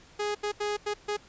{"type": "tone bursts at uneven times", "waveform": "sawtooth", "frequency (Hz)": 415.3, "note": "G#4", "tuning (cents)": 0, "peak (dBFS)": -24, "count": 5, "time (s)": [[0.19, 0.35], [0.43, 0.52], [0.6, 0.77], [0.86, 0.94], [1.08, 1.17]], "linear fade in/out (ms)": 10, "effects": ["pink hiss -55 dBFS RMS until 1.28 s", "resampled to 16000 Hz"]}